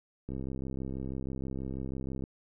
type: click train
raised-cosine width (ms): 3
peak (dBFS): -25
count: 130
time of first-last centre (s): 0.29-2.239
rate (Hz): 66.2
effects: none